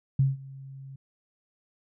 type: tone with ADSR envelope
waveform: sine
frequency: 135.4 Hz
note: C#3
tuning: 40 cents flat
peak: -17 dBFS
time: 0.19-0.96 s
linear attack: 5 ms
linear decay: 170 ms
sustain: -23 dB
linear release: 6 ms
effects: none